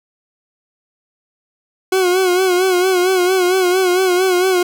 40% pulse tone with vibrato, 367.4 Hz, F#4, 12 cents flat, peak -11 dBFS, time 1.92-4.63 s, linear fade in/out 5 ms, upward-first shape sine, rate 4.4 Hz, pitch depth 62 cents each way, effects none

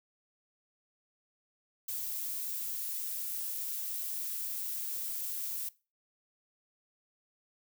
violet noise, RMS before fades -37 dBFS, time 1.88-5.69 s, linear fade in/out 5 ms, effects noise-tail reverb RT60 0.3 s tail -20 dB re dry

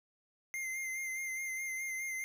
square tone with vibrato, 2093 Hz, C7, in tune, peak -37 dBFS, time 0.54-2.24 s, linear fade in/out 0 ms, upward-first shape sine, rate 4.8 Hz, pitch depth 29 cents each way, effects none

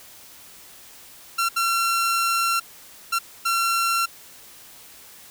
sawtooth tone bursts at uneven times, 1362 Hz, F6, 44 cents flat, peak -16 dBFS, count 4, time 1.38-1.49 / 1.56-2.6 / 3.12-3.19 / 3.45-4.06 s, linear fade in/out 10 ms, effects white hiss -46 dBFS RMS until 5.3 s

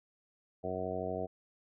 harmonic tone, 92.5 Hz, F#2, in tune, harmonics 1 / 2 / 3 / 4 / 5 / 6 / 7 / 8, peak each -45 / -44 / -45 / -43 / -40 / -44 / -39 / -43 dBFS, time 0.63-1.27 s, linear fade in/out 20 ms, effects none

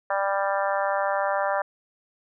harmonic tone, 197.1 Hz, G3, 10 cents sharp, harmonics 3 / 4 / 5 / 6 / 7 / 8 / 9, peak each -26 / -28 / -30 / -32 / -33 / -34 / -35 dBFS, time 0.1-1.62 s, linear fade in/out 5 ms, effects none

